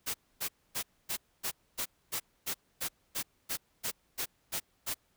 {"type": "noise bursts", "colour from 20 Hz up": "white", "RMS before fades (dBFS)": -34, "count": 15, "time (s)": [0.06, 4.945], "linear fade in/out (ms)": 20, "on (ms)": 83, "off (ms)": 260, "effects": ["pink hiss -72 dBFS RMS until 5.16 s"]}